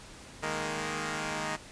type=chord; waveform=5% pulse; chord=D# suspended fourth; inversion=none; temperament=equal; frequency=155.56 / 207.7 / 233.1 Hz; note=D#3 / G#3 / A#3; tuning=0 / 0 / 0 cents; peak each=-24 / -26 / -26 dBFS; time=0.42-1.57 s; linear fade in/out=20 ms; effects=pink hiss -49 dBFS RMS until 1.71 s + resampled to 22050 Hz